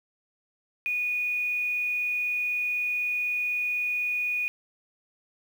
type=tone with quantisation; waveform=sine; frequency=2464 Hz; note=D#7; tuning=17 cents flat; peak=-25 dBFS; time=0.86-4.48 s; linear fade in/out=0 ms; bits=8; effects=none